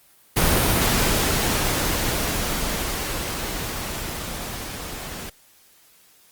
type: noise with level ramp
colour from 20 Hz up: pink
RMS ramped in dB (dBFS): -18 to -34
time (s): 0.36-5.3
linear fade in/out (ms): 10
effects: white hiss -55 dBFS RMS until 6.31 s + Opus 32 kbps